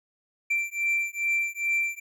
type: beating tone pair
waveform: triangle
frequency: 2349 / 2351.4 Hz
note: D7 / D7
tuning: 0 / +2 cents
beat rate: 2.4 Hz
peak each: -26 dBFS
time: 0.5-2 s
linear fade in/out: 10 ms
effects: none

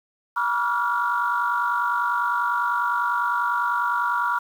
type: tone cluster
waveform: sine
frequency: 964 / 1149 / 1384 / 1434 Hz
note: B5 / D6 / F6 / F6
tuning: -42 / -38 / -16 / +45 cents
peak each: -24 / -26 / -25 / -28 dBFS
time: 0.36-4.39 s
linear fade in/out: 10 ms
effects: tanh soft clip ceiling -11 dBFS + 8-bit

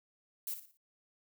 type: noise with echo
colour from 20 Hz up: violet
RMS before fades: -38 dBFS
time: 0.47-0.54 s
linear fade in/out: 2 ms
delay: 58 ms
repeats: 4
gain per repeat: -9 dB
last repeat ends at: 0.772 s
effects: none

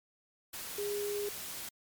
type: tone in noise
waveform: sine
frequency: 410.2 Hz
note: G#4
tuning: 21 cents flat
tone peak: -33 dBFS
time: 0.78-1.29 s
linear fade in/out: 5 ms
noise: white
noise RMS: -42 dBFS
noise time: 0.53-1.69 s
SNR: +6 dB
effects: MP3 96 kbps

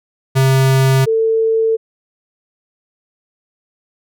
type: tone pair in turn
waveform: square / sine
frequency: 133.2 / 447.1 Hz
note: C3 / A4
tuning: +31 / +28 cents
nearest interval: octave + major sixth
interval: 2097 cents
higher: second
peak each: -10 / -11 dBFS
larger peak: first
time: 0.35-1.06 / 1.06-1.77 s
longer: neither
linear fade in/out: 20 ms
effects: none

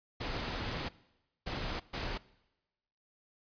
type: noise bursts at uneven times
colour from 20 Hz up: pink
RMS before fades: -37 dBFS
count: 3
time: 0.2-0.89 / 1.46-1.8 / 1.93-2.18 s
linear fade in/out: 10 ms
effects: noise-tail reverb RT60 1.0 s tail -21 dB re dry + resampled to 11025 Hz

